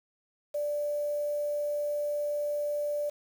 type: tone with quantisation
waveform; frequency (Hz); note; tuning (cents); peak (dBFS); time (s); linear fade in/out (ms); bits
sine; 587.3; D5; 0; -28; 0.54-3.1; 10; 8
effects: none